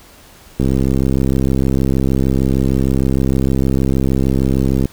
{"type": "click train", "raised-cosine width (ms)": 3, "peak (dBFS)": -3, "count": 284, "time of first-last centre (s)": [0.6, 4.856], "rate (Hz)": 66.5, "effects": ["pink hiss -43 dBFS RMS until 4.92 s"]}